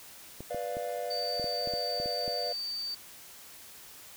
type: clicks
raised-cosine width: 2 ms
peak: -27 dBFS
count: 10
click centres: 0.406 / 0.546 / 0.769 / 1.397 / 1.443 / 1.674 / 1.737 / 2 / 2.059 / 2.279 s
type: chord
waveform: triangle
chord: B diminished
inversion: none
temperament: equal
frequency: 493.9 / 587.3 / 698.5 Hz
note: B4 / D5 / F5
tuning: 0 / 0 / 0 cents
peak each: -35 dBFS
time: 0.5-2.53 s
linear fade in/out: 10 ms
type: tone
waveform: sine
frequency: 4606 Hz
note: D8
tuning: 34 cents flat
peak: -33 dBFS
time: 1.1-2.95 s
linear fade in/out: 10 ms
effects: white hiss -50 dBFS RMS until 4.16 s